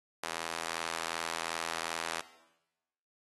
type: tone with high-pass filter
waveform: sawtooth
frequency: 82.7 Hz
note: E2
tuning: 6 cents sharp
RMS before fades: -38 dBFS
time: 0.23-2.21 s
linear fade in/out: 5 ms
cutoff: 760 Hz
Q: 0.72
effects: noise-tail reverb RT60 1.0 s tail -17 dB re dry + AAC 32 kbps